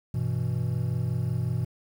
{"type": "chord", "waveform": "triangle", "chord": "E minor", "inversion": "first", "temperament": "equal with one note detuned", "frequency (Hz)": [98, 123.47, 163.58], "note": ["G2", "B2", "E3"], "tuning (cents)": [0, 0, -13], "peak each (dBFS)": [-30, -25, -30], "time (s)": [0.14, 1.65], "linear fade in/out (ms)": 5, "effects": ["9-bit"]}